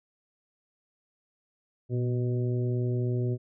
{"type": "harmonic tone with a mistuned harmonic", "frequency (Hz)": 123.7, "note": "B2", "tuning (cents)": 3, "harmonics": [1, 2, 3, 4, 5], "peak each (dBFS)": [-26, -36, -33, -43, -45], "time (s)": [1.89, 3.38], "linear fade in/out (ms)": 50, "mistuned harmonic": 1, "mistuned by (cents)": -47, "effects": []}